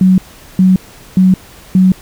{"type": "tone bursts", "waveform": "sine", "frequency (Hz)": 186.4, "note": "F#3", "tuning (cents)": 13, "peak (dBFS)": -4, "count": 4, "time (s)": [0.01, 1.92], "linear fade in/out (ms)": 2, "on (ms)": 170, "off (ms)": 410, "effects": ["pink hiss -38 dBFS RMS until 2.01 s"]}